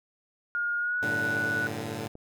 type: tone with pitch glide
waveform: sine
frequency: 1424 to 1476.8 Hz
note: F6 to F#6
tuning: +33 to -4 cents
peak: -26 dBFS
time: 0.55-1.67 s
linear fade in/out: 0 ms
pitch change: +63 cents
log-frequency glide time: 0.78-1.03 s
type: chord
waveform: 10% pulse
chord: G suspended second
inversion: none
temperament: equal with one note detuned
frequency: 98 / 112.38 / 146.83 Hz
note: G2 / A2 / D3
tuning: 0 / +37 / 0 cents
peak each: -31 / -27 / -29 dBFS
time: 1.02-2.08 s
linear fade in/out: 10 ms
type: click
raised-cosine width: 2 ms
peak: -31 dBFS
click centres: 2.154 s
effects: none